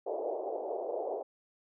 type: band-pass noise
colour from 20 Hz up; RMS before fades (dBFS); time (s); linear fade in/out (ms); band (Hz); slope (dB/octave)
pink; -36; 0.06-1.23; 10; 380 to 760; 48
effects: none